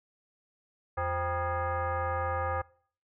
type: tone with frequency modulation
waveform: sine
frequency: 353 Hz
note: F4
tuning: 19 cents sharp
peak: -28 dBFS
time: 0.97-2.62 s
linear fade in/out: 10 ms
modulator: 438 Hz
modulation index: 2.6
effects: noise-tail reverb RT60 0.5 s tail -22 dB re dry